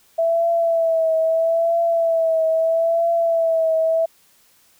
sine tone with vibrato, 659.3 Hz, E5, in tune, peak -15 dBFS, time 0.18-4.06 s, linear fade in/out 10 ms, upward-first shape triangle, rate 0.77 Hz, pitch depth 46 cents each way, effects white hiss -56 dBFS RMS until 4.79 s

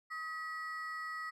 triangle ring-modulated tone, 1601 Hz, G6, 36 cents sharp, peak -34 dBFS, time 0.1-1.31 s, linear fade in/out 20 ms, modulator 336 Hz, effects none

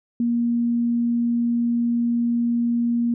sine tone, 236.4 Hz, A#3, 24 cents sharp, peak -18 dBFS, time 0.2-3.14 s, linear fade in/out 2 ms, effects none

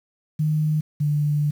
sine tone pair in turn, 153.6 / 147.86 Hz, D#3 / D3, -22 / +12 cents, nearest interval minor second, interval 66 cents, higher first, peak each -18 dBFS, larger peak neither, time 0.39-0.81 / 1-1.51 s, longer second, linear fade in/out 10 ms, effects 8-bit

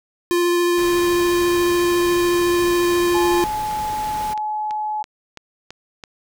square tone with vibrato, 349.2 Hz, F4, in tune, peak -16 dBFS, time 0.31-3.44 s, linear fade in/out 0 ms, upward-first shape sine, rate 14 Hz, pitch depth 8 cents each way
pink noise, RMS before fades -33 dBFS, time 0.77-4.34 s, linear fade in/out 10 ms
sine tone, 852 Hz, G#5, 44 cents sharp, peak -21 dBFS, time 3.14-5.03 s, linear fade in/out 10 ms
click train, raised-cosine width 0.2 ms, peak -18 dBFS, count 9, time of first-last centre 3.38-6.038 s, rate 3.01 Hz
effects none

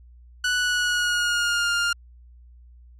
sawtooth tone with pitch glide, 1480 to 1405.8 Hz, F#6 to F6, 0 to +11 cents, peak -17 dBFS, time 0.44-1.93 s, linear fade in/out 5 ms, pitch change -89 cents, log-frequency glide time 0.56-1.71 s, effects added 60 Hz sine -46 dBFS peak until 2.99 s + low-pass 8000 Hz 12 dB/octave

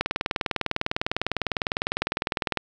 click train, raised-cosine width 0.3 ms, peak -7 dBFS, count 52, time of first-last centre 0.01-2.573 s, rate 19.9 Hz, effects none

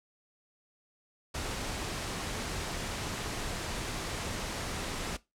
pink noise, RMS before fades -36 dBFS, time 1.34-5.17 s, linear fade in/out 10 ms, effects noise-tail reverb RT60 0.2 s tail -18 dB re dry + low-pass 9000 Hz 12 dB/octave

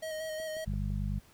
square tone with vibrato, 630 Hz, D#5, 21 cents sharp, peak -36 dBFS, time 0.02-0.65 s, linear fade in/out 10 ms, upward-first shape square, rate 5.5 Hz, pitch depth 20 cents each way
click train, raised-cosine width 2 ms, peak -39 dBFS, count 4, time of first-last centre 0.4-0.903 s, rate 5.96 Hz
harmonic tone, 50 Hz, G1, 35 cents sharp, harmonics 1 / 2 / 3 / 4, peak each -33 / -36 / -38 / -39 dBFS, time 0.66-1.2 s, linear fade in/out 20 ms
effects pink hiss -61 dBFS RMS until 1.33 s

